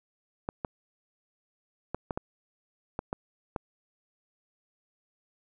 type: clicks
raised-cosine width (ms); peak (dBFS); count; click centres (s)
1; -17; 8; 0.489 / 0.648 / 1.946 / 2.108 / 2.175 / 2.991 / 3.129 / 3.562
effects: none